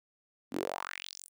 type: tone with high-pass filter sweep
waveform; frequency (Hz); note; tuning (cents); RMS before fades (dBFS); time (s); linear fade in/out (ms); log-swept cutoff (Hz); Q
sawtooth; 46; F#1; -9; -39; 0.51-1.3; 50; 230 to 11000; 4.1
effects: none